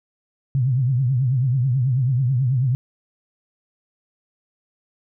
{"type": "tone with vibrato", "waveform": "sine", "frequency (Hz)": 128.4, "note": "C3", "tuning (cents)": -32, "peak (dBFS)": -16, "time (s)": [0.55, 2.75], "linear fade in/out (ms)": 0, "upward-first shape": "triangle", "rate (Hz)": 9.2, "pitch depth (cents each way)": 170, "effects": []}